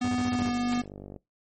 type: tone with pitch glide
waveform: square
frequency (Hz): 247.6 to 243.6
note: B3 to B3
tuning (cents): +5 to -24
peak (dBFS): -26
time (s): 0.01-0.82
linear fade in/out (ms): 10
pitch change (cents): -29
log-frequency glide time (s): 0.31-0.48
type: tone bursts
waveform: sawtooth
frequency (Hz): 98.4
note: G2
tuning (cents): +7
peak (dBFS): -28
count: 7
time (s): 0.04-0.501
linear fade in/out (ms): 5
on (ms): 47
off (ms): 22
type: click train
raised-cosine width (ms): 2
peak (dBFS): -28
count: 39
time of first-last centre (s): 0.39-1.162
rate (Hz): 49.2
type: noise with exponential decay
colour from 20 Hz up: white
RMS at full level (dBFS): -31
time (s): 0.72-0.89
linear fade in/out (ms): 5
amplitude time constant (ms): 35
effects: noise-tail reverb RT60 0.2 s tail -22 dB re dry + MP3 32 kbps